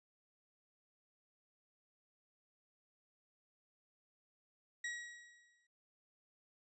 40% pulse tone with exponential decay, 1909 Hz, A#6, 41 cents sharp, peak -37 dBFS, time 4.84-5.67 s, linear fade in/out 5 ms, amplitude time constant 180 ms, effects resampled to 22050 Hz

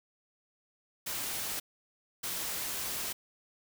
white noise bursts at uneven times, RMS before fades -36 dBFS, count 2, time 1.06-1.6 / 2.23-3.13 s, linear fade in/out 10 ms, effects none

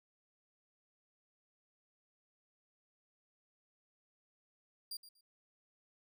sawtooth tone with echo, 4773 Hz, D8, 27 cents sharp, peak -38 dBFS, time 4.91-4.97 s, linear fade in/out 5 ms, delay 120 ms, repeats 2, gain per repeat -14 dB, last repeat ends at 5.21 s, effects none

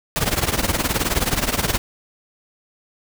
pink noise with tremolo, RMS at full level -17 dBFS, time 0.16-1.78 s, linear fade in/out 0 ms, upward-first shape triangle, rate 19 Hz, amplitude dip 90%, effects none

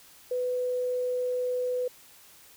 sine tone, 498.7 Hz, B4, 17 cents sharp, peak -26 dBFS, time 0.31-1.88 s, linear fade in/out 5 ms, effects white hiss -54 dBFS RMS until 2.56 s

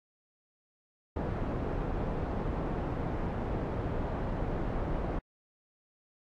pink low-pass noise, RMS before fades -33 dBFS, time 1.16-5.19 s, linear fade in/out 5 ms, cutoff 840 Hz, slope 12 dB/octave, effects AAC 64 kbps

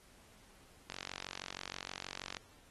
click train, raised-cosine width 0.2 ms, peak -24 dBFS, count 69, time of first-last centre 0.9-2.369 s, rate 46.3 Hz, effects pink hiss -63 dBFS RMS until 2.7 s + AAC 32 kbps

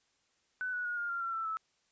sine tone with pitch steps, 1500 / 1470.8 / 1442.2 / 1414.2 / 1386.7 / 1359.7 / 1333.3 / 1307.3 Hz, F#6 / F#6 / F#6 / F6 / F6 / F6 / E6 / E6, +23 / -11 / -45 / +21 / -13 / -47 / +19 / -15 cents, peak -33 dBFS, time 0.61-1.57 s, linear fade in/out 0 ms, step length 120 ms, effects white hiss -74 dBFS RMS until 1.91 s + resampled to 16000 Hz

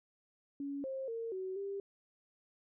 sine tone with pitch steps, 281.1 / 532 / 457.7 / 376 / 396.4 Hz, C#4 / C5 / A#4 / F#4 / G4, +24 / +29 / -32 / +28 / +19 cents, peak -37 dBFS, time 0.6-1.8 s, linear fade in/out 2 ms, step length 240 ms, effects none

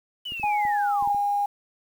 sine linear sweep, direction down, 3014 to 781 Hz, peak -30 dBFS, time 0.25-1.13 s, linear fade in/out 10 ms
clicks, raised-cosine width 3 ms, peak -30 dBFS, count 7, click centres 0.321 / 0.398 / 0.44 / 0.652 / 1.025 / 1.075 / 1.147 s
sine tone with pitch glide, 833 to 814 Hz, G#5 to G#5, +5 to -35 cents, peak -21 dBFS, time 0.43-1.46 s, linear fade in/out 5 ms, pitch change -40 cents, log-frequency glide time 0.58-0.92 s
effects 8-bit

